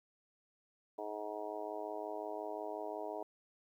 harmonic tone, 105.6 Hz, G#2, 29 cents sharp, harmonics 3 / 4 / 5 / 6 / 7 / 8 / 9, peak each -49 / -45 / -52 / -44 / -47 / -52 / -49 dBFS, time 0.98-3.23 s, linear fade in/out 5 ms, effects 12-bit

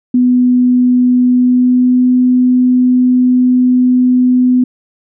sine tone with pitch glide, 248.8 to 251.1 Hz, B3 to B3, +13 to +29 cents, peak -6 dBFS, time 0.14-4.64 s, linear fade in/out 5 ms, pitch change +16 cents, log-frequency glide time 1.26-2.06 s, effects none

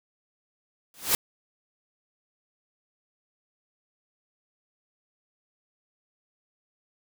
white noise with exponential growth, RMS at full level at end -18 dBFS, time 0.94-1.15 s, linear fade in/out 1 ms, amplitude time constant 45 ms, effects none

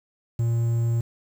triangle tone with quantisation, 116.54 Hz, A#2, in tune, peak -18 dBFS, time 0.39-1.01 s, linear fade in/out 5 ms, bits 8, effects none

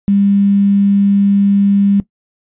sine tone with quantisation, 200 Hz, G3, 35 cents sharp, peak -8 dBFS, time 0.08-2 s, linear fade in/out 0 ms, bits 6, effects noise-tail reverb RT60 0.1 s tail -17 dB re dry + resampled to 8000 Hz

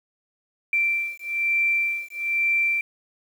sine beating tone pair, 2349 / 2350.1 Hz, D7 / D7, 0 / +1 cents, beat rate 1.1 Hz, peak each -24 / -24 dBFS, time 0.73-2.81 s, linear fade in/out 2 ms, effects 8-bit

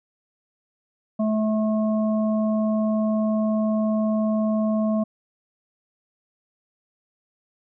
harmonic tone, 216.4 Hz, A3, 29 cents flat, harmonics 1 / 3 / 5, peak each -20 / -26 / -36 dBFS, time 1.19-5.04 s, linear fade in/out 10 ms, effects none

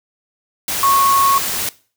sine tone in noise, 1100 Hz, C#6, 14 cents flat, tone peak -11 dBFS, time 0.83-1.38 s, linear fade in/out 2 ms, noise white, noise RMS -21 dBFS, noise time 0.68-1.69 s, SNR +7 dB, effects noise-tail reverb RT60 0.4 s tail -20 dB re dry

